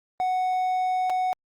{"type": "tone with dropouts", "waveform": "triangle", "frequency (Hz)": 740, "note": "F#5", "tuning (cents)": 0, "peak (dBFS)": -20, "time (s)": [0.2, 1.33], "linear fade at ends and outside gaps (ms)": 0, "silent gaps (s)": [1.097, 1.101], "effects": ["Opus 32 kbps"]}